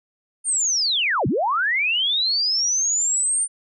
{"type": "linear two-way sweep", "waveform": "sine", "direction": "down then up", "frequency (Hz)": [9050, 98, 9050], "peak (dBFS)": -18, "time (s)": [0.44, 3.48], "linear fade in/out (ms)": 50, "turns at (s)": 1.27, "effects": []}